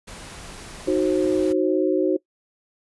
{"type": "noise", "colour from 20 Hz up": "pink", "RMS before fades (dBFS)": -39, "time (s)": [0.07, 1.53], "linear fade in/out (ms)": 10}
{"type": "chord", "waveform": "sine", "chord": "C diminished", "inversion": "first", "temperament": "equal with one note detuned", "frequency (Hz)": [311.1, 370, 532.7], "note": ["Eb4", "Gb4", "C5"], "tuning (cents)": [0, 0, 31], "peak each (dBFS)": [-22, -20, -24], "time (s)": [0.87, 2.17], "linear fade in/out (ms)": 10}
{"effects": ["noise-tail reverb RT60 0.1 s tail -21 dB re dry", "resampled to 24000 Hz"]}